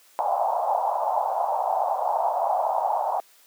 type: band-pass noise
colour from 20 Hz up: white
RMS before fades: -24 dBFS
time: 0.19-3.2 s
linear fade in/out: 0 ms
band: 640 to 890 Hz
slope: 48 dB/octave
effects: white hiss -56 dBFS RMS until 3.46 s + high-pass 400 Hz 12 dB/octave